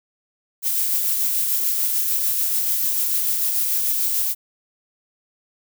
violet noise with tremolo, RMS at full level -20 dBFS, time 0.62-4.35 s, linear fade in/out 50 ms, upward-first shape sine, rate 6.8 Hz, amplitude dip 25%, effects none

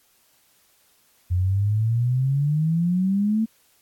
sine exponential sweep, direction up, 87.7 to 225.6 Hz, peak -18 dBFS, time 1.3-3.46 s, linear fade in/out 20 ms, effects white hiss -61 dBFS RMS until 3.81 s + AAC 64 kbps

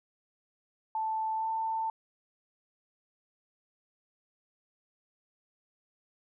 sine tone with pitch glide, 880 to 891.3 Hz, A5 to A5, 0 to +22 cents, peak -29 dBFS, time 0.95-1.9 s, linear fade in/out 2 ms, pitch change +22 cents, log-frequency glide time 1.35-1.48 s, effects none

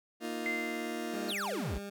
30% pulse chord, Bb suspended fourth, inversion none, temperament just, 233.1 / 310.8 / 349.6 Hz, Bb3 / Eb4 / F4, 0 / -2 / +2 cents, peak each -37 / -38 / -37 dBFS, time 0.2-1.34 s, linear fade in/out 50 ms
sine tone with exponential decay, 2078 Hz, C7, 12 cents flat, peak -30 dBFS, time 0.46-1.48 s, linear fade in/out 0 ms, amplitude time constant 220 ms
20% pulse tone, 201.1 Hz, G3, 44 cents sharp, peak -35 dBFS, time 1.13-1.9 s, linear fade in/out 10 ms
square exponential sweep, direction down, 4694 to 48.31 Hz, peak -34 dBFS, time 1.28-1.79 s, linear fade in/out 20 ms
effects none

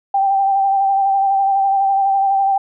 sine tone with vibrato, 784 Hz, G5, in tune, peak -12 dBFS, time 0.14-2.58 s, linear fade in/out 5 ms, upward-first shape sine, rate 12 Hz, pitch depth 26 cents each way, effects none

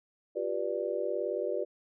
sine chord, G dominant seventh, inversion third, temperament just, 352.8 / 392 / 490 / 588 Hz, F4 / G4 / B4 / D5, +18 / 0 / -14 / +2 cents, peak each -37 / -35 / -35 / -34 dBFS, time 0.35-1.65 s, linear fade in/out 20 ms, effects none

